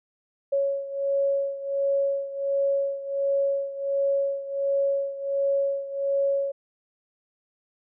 sine beating tone pair, 554.4 / 555.8 Hz, C#5 / C#5, 0 / +4 cents, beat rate 1.4 Hz, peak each -24 / -28 dBFS, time 0.52-6.52 s, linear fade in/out 10 ms, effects none

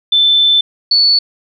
sine tone pair in turn, 3530 / 4448 Hz, A7 / C#8, +5 / +5 cents, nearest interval major third, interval 400 cents, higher second, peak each -7 dBFS, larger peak neither, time 0.12-0.61 / 0.91-1.19 s, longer first, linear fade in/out 5 ms, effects none

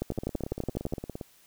two click trains, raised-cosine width 2 ms, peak -22 / -16 dBFS, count 20 / 12, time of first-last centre 0.12-1.212 / 0.02-0.937 s, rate 17.4 / 12 Hz, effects white hiss -60 dBFS RMS until 1.46 s

